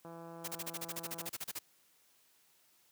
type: click train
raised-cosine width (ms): 1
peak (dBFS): -36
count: 208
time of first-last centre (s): 0.05-1.29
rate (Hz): 167
type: noise bursts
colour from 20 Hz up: white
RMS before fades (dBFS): -40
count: 16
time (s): 0.44-1.591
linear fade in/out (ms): 10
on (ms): 41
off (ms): 33
effects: white hiss -69 dBFS RMS until 2.91 s + high-pass 100 Hz 12 dB/octave